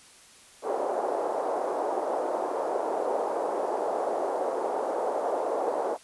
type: band-pass noise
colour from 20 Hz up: white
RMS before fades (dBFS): -29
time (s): 0.62-5.98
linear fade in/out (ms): 50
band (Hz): 400 to 770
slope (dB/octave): 24
effects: white hiss -53 dBFS RMS until 6.03 s + resampled to 24000 Hz